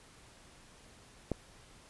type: click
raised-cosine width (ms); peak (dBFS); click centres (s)
2; -18; 1.317
effects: pink hiss -58 dBFS RMS until 1.89 s + resampled to 24000 Hz